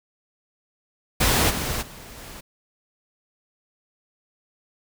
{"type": "noise with level steps", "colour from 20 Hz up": "pink", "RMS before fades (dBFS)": [-19, -27, -42, -40], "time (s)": [1.2, 2.41], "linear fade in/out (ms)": 10, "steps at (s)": [1.49, 1.81, 2.16], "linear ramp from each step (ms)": 20, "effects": []}